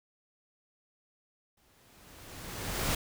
pink noise with exponential growth, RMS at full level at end -29 dBFS, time 1.57-2.95 s, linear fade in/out 5 ms, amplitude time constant 300 ms, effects none

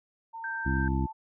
sine tone with pitch glide, 908 to 881.6 Hz, A#5 to A5, -46 to +3 cents, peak -37 dBFS, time 0.33-1.13 s, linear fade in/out 20 ms, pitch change -51 cents, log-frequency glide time 0.81-0.91 s
sine tone, 1568 Hz, G6, in tune, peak -32 dBFS, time 0.44-0.88 s, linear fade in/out 2 ms
harmonic tone, 66.7 Hz, C2, 34 cents sharp, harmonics 1 / 2 / 3 / 4 / 5, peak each -28 / -31 / -33 / -34 / -35 dBFS, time 0.65-1.07 s, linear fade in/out 20 ms
effects none

